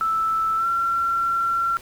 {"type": "tone with pitch glide", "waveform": "sine", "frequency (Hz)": [1318.5, 1361.8], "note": ["E6", "F6"], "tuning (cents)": [0, -44], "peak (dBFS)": -19, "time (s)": [0.01, 1.77], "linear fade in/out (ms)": 0, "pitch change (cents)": 56, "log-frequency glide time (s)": [0.56, 0.66], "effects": ["pink hiss -45 dBFS RMS until 1.81 s"]}